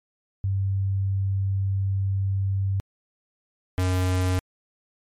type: tone pair in turn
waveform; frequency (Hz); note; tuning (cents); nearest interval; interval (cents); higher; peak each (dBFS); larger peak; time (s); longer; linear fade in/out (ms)
sine / square; 97.3 / 91.84; G2 / F#2; -12 / -12; minor second; 100; first; -21; neither; 0.44-2.8 / 3.78-4.39; first; 0
effects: MP3 64 kbps